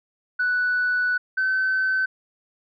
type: tone pair in turn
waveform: sine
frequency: 1483 / 1529.1 Hz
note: F#6 / G6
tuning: +4 / -43 cents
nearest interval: minor second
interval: 53 cents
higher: second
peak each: -18 dBFS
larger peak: neither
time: 0.39-1.18 / 1.37-2.06 s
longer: first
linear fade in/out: 10 ms
effects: tanh soft clip ceiling -16 dBFS